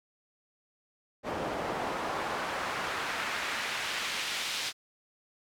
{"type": "noise with band-pass filter sweep", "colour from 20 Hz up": "pink", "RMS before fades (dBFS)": -34, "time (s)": [1.23, 4.73], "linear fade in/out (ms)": 50, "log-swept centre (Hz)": [550, 3800], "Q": 0.95, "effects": []}